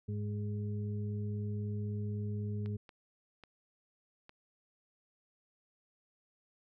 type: harmonic tone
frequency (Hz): 103.83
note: G#2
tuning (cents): 0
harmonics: 1 / 2 / 4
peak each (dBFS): -35 / -41 / -47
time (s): 0.08-2.77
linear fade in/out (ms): 10
type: clicks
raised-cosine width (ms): 0.3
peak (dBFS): -36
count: 4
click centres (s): 2.66 / 2.892 / 3.437 / 4.294
effects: none